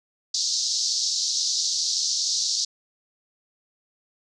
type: band-pass noise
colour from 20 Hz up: white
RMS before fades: -25 dBFS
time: 0.34-2.65 s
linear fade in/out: 5 ms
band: 4100 to 6300 Hz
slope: 48 dB/octave
effects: none